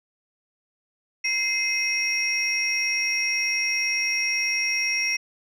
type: tone cluster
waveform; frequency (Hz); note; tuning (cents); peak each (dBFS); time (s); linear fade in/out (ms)
sine; 2088 / 2549 / 5590; C7 / D#7 / F8; -4 / +41 / +1; -25; 1.24-5.17; 10
effects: tanh soft clip ceiling -16 dBFS